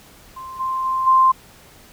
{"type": "tone with level steps", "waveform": "sine", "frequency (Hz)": 1046.5, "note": "C6", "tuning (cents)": 0, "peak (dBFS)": [-31, -20, -18, -10], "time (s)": [0.36, 1.32], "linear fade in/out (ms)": 10, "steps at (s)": [0.59, 0.84, 1.06], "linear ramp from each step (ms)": 20, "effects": ["pink hiss -47 dBFS RMS until 1.92 s"]}